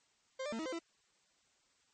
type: tone with pitch steps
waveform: 40% pulse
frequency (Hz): 526 / 593 / 226 / 318.9 / 517 / 333.7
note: C5 / D5 / A3 / D#4 / C5 / E4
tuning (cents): +9 / +17 / +47 / +43 / -21 / +21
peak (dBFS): -37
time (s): 0.39-0.792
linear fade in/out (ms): 10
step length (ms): 67
effects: white hiss -73 dBFS RMS until 1.93 s + MP3 32 kbps